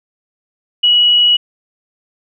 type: tone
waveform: sine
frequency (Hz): 2922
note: F#7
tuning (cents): -22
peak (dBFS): -7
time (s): 0.83-1.37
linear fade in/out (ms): 10
effects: none